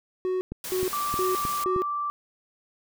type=tone bursts; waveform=triangle; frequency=370 Hz; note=F#4; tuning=in tune; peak=-22 dBFS; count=4; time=0.25-1.82 s; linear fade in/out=0 ms; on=160 ms; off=310 ms
type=click train; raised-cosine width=3 ms; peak=-20 dBFS; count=5; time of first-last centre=0.52-1.762 s; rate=3.22 Hz
type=noise; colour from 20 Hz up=white; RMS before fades=-35 dBFS; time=0.64-1.64 s; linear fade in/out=2 ms
type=tone; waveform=sine; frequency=1170 Hz; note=D6; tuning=7 cents flat; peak=-26 dBFS; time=0.93-2.1 s; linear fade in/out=0 ms
effects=none